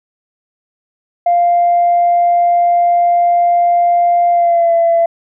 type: tone with pitch glide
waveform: sine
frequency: 697 to 674 Hz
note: F5 to E5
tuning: -4 to +38 cents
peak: -7 dBFS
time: 1.26-5.06 s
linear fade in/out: 5 ms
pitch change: -58 cents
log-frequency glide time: 4.31-4.74 s
effects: tanh soft clip ceiling -4 dBFS